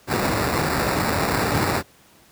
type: noise with sample-and-hold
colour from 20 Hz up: pink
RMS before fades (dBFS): -21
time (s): 0.07-1.83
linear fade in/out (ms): 50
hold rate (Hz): 3150
effects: pink hiss -53 dBFS RMS until 2.31 s + high-pass 80 Hz 12 dB/octave